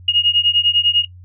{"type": "beating tone pair", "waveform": "sine", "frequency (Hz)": [2860, 2870], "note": ["F7", "F7"], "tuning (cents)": [41, 47], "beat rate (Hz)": 10, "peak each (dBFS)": -15, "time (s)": [0.08, 1.05], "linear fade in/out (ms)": 5, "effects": ["noise-tail reverb RT60 0.1 s tail -18 dB re dry", "added 90 Hz sine -37 dBFS peak until 1.24 s"]}